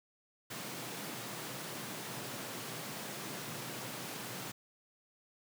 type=high-pass noise; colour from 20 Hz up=pink; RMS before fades=-43 dBFS; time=0.5-4.52 s; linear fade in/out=10 ms; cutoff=110 Hz; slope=96 dB/octave; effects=none